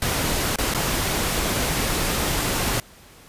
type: noise with dropouts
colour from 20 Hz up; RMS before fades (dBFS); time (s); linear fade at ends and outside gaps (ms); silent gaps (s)
pink; -23; 0.02-2.8; 1; 0.559-0.585 / 0.738-0.747
effects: pink hiss -48 dBFS RMS until 3.28 s + resampled to 32000 Hz